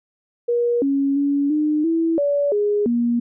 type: tone with pitch steps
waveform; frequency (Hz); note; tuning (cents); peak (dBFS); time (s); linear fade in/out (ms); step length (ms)
sine; 477.2 / 276.9 / 283.1 / 302.9 / 328.8 / 573 / 413.7 / 237.5; A#4 / C#4 / C#4 / D#4 / E4 / D5 / G#4 / A#3; +41 / -2 / +37 / -46 / -4 / -43 / -7 / +33; -16; 0.48-3.2; 10; 340
effects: none